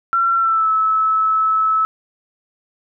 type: tone with pitch glide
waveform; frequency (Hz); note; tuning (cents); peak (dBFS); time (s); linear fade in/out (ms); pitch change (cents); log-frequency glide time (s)
sine; 1359 to 1301.4; F6 to E6; -48 to -23; -13; 0.13-1.85; 0; -75; 0.35-0.7
effects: none